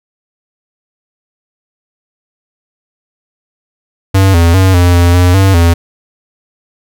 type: tone with pitch steps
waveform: square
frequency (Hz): 96.4 / 84.5 / 94.6 / 88.2 / 86.9 / 89.3 / 96.6 / 84.8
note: G2 / E2 / F#2 / F2 / F2 / F2 / G2 / E2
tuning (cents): -28 / +43 / +39 / +18 / -8 / +39 / -25 / +50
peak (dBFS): -5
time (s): 4.14-5.74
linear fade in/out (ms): 10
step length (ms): 200
effects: none

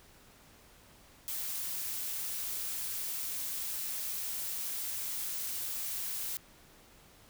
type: noise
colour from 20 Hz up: blue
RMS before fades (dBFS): -37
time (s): 1.28-6.37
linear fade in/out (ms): 0
effects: pink hiss -59 dBFS RMS until 7.29 s

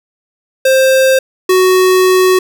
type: tone pair in turn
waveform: square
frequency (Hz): 527 / 371.2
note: C5 / F#4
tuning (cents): +12 / +6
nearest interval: tritone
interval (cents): 606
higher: first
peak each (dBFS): -7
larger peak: neither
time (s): 0.65-1.19 / 1.49-2.39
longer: second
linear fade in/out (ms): 5
effects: none

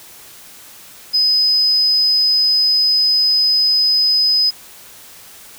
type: tone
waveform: sine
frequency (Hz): 5030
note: D#8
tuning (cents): +18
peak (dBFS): -11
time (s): 1.13-4.51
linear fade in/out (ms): 20
effects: white hiss -40 dBFS RMS until 5.58 s

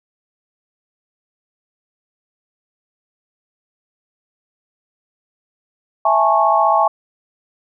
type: chord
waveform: sine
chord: A major seventh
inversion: second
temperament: just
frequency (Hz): 660 / 825 / 880 / 1100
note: E5 / G#5 / A5 / C#6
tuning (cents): +2 / -12 / 0 / -14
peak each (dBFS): -17 / -16 / -18 / -16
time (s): 6.05-6.88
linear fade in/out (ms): 5
effects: none

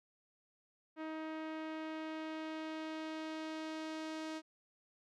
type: tone with low-pass filter sweep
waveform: sawtooth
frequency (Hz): 315.4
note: D#4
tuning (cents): +24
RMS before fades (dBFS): -43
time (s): 0.96-4.42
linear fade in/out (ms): 50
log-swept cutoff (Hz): 2100 to 5900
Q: 0.94
effects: none

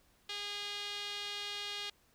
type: tone with band-pass filter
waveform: sawtooth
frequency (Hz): 409.7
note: G#4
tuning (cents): -24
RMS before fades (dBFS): -41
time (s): 0.29-1.9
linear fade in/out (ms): 5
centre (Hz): 3500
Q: 2.7
effects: pink hiss -69 dBFS RMS until 2.14 s

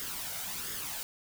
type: noise with flanger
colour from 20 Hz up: white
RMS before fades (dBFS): -38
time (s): 0-1.03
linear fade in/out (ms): 0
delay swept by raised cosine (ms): 0.59 to 1.38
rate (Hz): 1.4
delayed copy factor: +0.55
effects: none

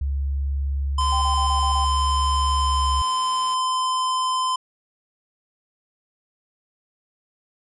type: tone with pitch glide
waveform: sine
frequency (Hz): 69.3 to 67.91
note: C#2 to C#2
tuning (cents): 0 to -35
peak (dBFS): -21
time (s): 0.01-3.02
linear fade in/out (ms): 5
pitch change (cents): -35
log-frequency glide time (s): 2.56-2.87
type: tone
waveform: square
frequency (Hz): 1028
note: C6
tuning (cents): -31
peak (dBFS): -21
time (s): 0.98-4.56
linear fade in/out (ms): 5
type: click train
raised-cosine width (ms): 0.2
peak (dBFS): -26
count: 279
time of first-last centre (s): 1.01-3.537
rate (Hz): 110
type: tone bursts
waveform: sine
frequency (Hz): 784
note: G5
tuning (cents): 0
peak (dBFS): -27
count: 6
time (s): 1.12-1.848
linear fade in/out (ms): 5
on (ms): 98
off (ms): 28
effects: resampled to 22050 Hz

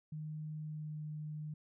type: tone with pitch glide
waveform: sine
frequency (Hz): 153.9 to 152.22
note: D#3 to D#3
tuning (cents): -19 to -38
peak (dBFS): -40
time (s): 0.12-1.54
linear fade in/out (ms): 5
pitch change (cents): -19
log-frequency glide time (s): 0.57-1.02
effects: none

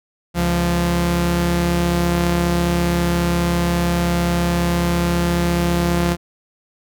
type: tone pair together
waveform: sawtooth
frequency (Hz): 69.3 / 173.12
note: C#2 / F3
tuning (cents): 0 / -15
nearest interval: octave + major third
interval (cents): 1585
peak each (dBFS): -18 / -13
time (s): 0.34-6.17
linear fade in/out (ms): 50
effects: none

